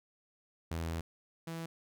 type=tone pair in turn; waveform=sawtooth; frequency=82.41 / 164.82 Hz; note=E2 / E3; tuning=0 / 0 cents; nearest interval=octave; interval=1200 cents; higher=second; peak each=-31 / -35 dBFS; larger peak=first; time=0.71-1.01 / 1.47-1.66 s; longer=first; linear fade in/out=5 ms; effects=none